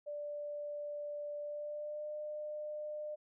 sine tone with pitch glide, 587.3 to 602.1 Hz, D5 to D5, 0 to +43 cents, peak -39 dBFS, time 0.06-3.16 s, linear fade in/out 20 ms, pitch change +43 cents, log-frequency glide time 1.4-2.11 s, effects none

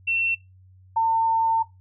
sine tone pair in turn, 2705 / 902.7 Hz, E7 / A5, +44 / +44 cents, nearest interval octave + perfect fifth, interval 1900 cents, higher first, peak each -21 / -17 dBFS, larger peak second, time 0.07-0.35 / 0.96-1.63 s, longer second, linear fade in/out 10 ms, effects noise-tail reverb RT60 0.2 s tail -18 dB re dry + added 93 Hz sine -49 dBFS peak until 1.8 s

